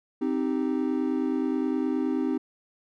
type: chord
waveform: triangle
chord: C minor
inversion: none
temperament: equal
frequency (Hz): 261.6 / 311.1 / 392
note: C4 / Eb4 / G4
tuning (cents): 0 / 0 / 0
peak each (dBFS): -25 / -26 / -30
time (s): 0.21-2.38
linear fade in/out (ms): 10
effects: none